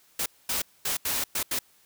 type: noise bursts at uneven times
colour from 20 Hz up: white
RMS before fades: -28 dBFS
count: 6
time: 0.19-0.26 / 0.49-0.62 / 0.85-0.97 / 1.05-1.24 / 1.35-1.43 / 1.51-1.59 s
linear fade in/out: 5 ms
effects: white hiss -61 dBFS RMS until 1.85 s